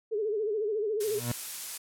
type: tone with vibrato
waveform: sine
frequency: 425.3 Hz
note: G#4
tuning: 41 cents sharp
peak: -27 dBFS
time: 0.11-1.2 s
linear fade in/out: 20 ms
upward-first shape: sine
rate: 14 Hz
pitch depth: 94 cents each way
type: noise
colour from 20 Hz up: blue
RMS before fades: -35 dBFS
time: 1-1.78 s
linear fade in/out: 10 ms
type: tone with exponential growth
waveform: 30% pulse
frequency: 120 Hz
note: B2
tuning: 49 cents flat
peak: -24 dBFS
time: 1.02-1.32 s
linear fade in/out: 5 ms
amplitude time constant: 65 ms
effects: low-pass 12000 Hz 12 dB/octave